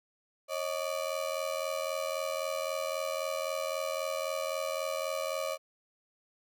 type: ring-modulated tone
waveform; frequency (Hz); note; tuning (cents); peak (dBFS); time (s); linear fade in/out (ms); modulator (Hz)
35% pulse; 587.3; D5; 0; -27; 0.48-5.58; 50; 41.9
effects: none